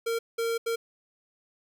square tone bursts at uneven times, 460 Hz, A#4, 23 cents flat, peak -27 dBFS, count 3, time 0.06-0.19 / 0.38-0.58 / 0.66-0.76 s, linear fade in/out 10 ms, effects 9-bit

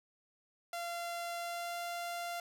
sawtooth tone with pitch glide, 688 to 692.4 Hz, F5 to F5, -26 to -15 cents, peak -34 dBFS, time 0.73-2.4 s, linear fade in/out 2 ms, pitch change +11 cents, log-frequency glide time 1.38-1.78 s, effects none

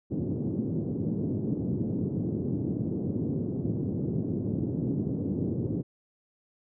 pink band-pass noise, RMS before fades -30 dBFS, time 0.1-5.83 s, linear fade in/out 20 ms, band 110 to 360 Hz, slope 24 dB/octave, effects none

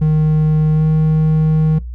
triangle tone with pitch glide, 154.7 to 156.59 Hz, D#3 to D#3, -10 to +11 cents, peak -8 dBFS, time 0.01-1.79 s, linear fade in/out 10 ms, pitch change +21 cents, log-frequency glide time 0.73-0.84 s, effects noise-tail reverb RT60 0.2 s tail -22 dB re dry + added 60 Hz sine -24 dBFS peak until 1.94 s

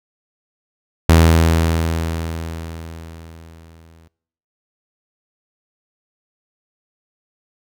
sawtooth tone with exponential decay, 82 Hz, E2, 9 cents flat, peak -3 dBFS, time 1.09-4.08 s, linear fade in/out 0 ms, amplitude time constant 650 ms, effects noise-tail reverb RT60 0.7 s tail -23 dB re dry

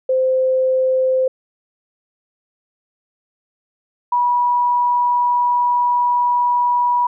sine tone pair in turn, 519 / 972.4 Hz, C5 / B5, -14 / -27 cents, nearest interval major seventh, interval 1087 cents, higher second, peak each -13 dBFS, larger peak neither, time 0.09-1.28 / 4.12-7.07 s, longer second, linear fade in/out 5 ms, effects none

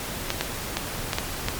clicks, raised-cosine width 0.2 ms, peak -6 dBFS, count 6, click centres 0.304 / 0.41 / 0.77 / 1.132 / 1.185 / 1.485 s, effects pink hiss -32 dBFS RMS until 1.59 s + MP3 96 kbps

